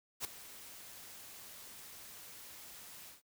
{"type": "noise with ADSR envelope", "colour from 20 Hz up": "white", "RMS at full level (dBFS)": -36, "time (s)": [0.2, 3.22], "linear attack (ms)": 49, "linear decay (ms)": 3, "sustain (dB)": -16, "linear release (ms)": 140, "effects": ["noise-tail reverb RT60 0.1 s tail -25 dB re dry"]}